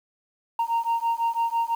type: beating tone pair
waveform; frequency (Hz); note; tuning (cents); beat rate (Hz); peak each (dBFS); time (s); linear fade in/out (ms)
sine; 922 / 928; A#5 / A#5; -19 / -8; 6; -23; 0.59-1.75; 5
effects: tanh soft clip ceiling -19 dBFS + 8-bit